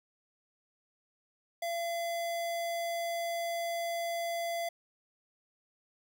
square tone, 680 Hz, F5, 46 cents flat, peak -33 dBFS, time 1.62-4.69 s, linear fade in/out 5 ms, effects none

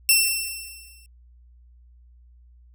10% pulse tone with exponential decay, 2695 Hz, E7, 38 cents sharp, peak -4 dBFS, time 0.09-1.06 s, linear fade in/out 1 ms, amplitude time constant 210 ms, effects added 60 Hz sine -49 dBFS peak until 2.74 s

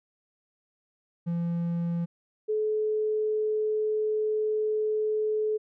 triangle / sine tone pair in turn, 170.5 / 429.6 Hz, F3 / A4, -41 / -41 cents, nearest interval octave + major third, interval 1600 cents, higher second, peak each -24 dBFS, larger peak neither, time 1.26-2.06 / 2.48-5.58 s, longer second, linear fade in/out 20 ms, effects none

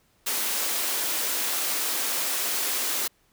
white high-pass noise, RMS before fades -27 dBFS, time 0.26-3.08 s, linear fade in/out 10 ms, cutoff 250 Hz, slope 24 dB/octave, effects pink hiss -65 dBFS RMS until 3.32 s

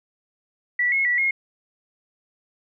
sine tone with pitch steps, 1956 / 2172 / 1950 / 2152 Hz, B6 / C#7 / B6 / C7, -17 / -36 / -23 / +48 cents, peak -18 dBFS, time 0.79-1.31 s, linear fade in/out 5 ms, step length 130 ms, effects none

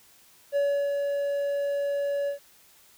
triangle tone with ADSR envelope, 567 Hz, C#5, 39 cents sharp, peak -19 dBFS, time 0.52-2.39 s, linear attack 42 ms, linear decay 340 ms, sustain -4 dB, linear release 110 ms, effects white hiss -57 dBFS RMS until 2.97 s

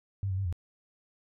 sine tone with pitch steps, 98.4 / 93.8 / 97.7 / 87 Hz, G2 / F#2 / G2 / F2, +7 / +24 / -5 / -6 cents, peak -28 dBFS, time 0.23-0.526 s, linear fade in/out 0 ms, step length 74 ms, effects none

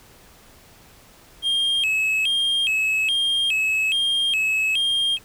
triangle tone with vibrato, 2880 Hz, F#7, 47 cents flat, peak -17 dBFS, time 1.42-5.19 s, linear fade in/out 50 ms, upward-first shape square, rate 1.2 Hz, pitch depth 190 cents each way, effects pink hiss -50 dBFS RMS until 5.24 s

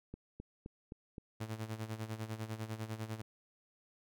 click train, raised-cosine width 3 ms, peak -32 dBFS, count 5, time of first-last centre 0.14-1.182 s, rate 3.84 Hz
sawtooth tone with tremolo, 110 Hz, A2, in tune, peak -33 dBFS, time 1.4-3.22 s, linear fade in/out 10 ms, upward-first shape sine, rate 10 Hz, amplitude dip 75%
effects none

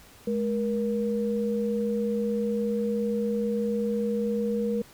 sine tone pair together, 211.3 / 474.3 Hz, G#3 / A#4, +30 / +30 cents, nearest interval octave + major second, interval 1400 cents, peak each -27 dBFS, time 0.27-4.82 s, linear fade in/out 5 ms, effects pink hiss -52 dBFS RMS until 4.93 s

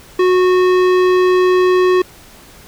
sine tone with tanh clipping, 366.4 Hz, F#4, 17 cents flat, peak -11 dBFS, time 0.19-2.02 s, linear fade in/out 5 ms, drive 17 dB, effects pink hiss -41 dBFS RMS until 2.67 s

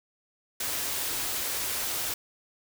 white band-stop noise, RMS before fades -31 dBFS, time 0.6-2.14 s, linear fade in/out 5 ms, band 160 to 230 Hz, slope 96 dB/octave, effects none

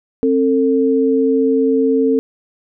sine tone pair together, 266.6 / 448.4 Hz, C4 / A4, +33 / +33 cents, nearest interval major sixth, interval 900 cents, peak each -14 dBFS, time 0.23-2.19 s, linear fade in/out 0 ms, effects none

